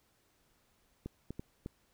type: clicks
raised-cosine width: 3 ms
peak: -27 dBFS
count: 4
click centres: 1.06 / 1.306 / 1.395 / 1.661 s
effects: pink hiss -72 dBFS RMS until 1.93 s